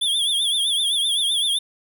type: tone with vibrato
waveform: square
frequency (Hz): 3400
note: G#7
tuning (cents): +40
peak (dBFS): -19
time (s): 0.01-1.59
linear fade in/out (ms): 10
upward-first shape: triangle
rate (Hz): 7.8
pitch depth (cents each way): 120
effects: none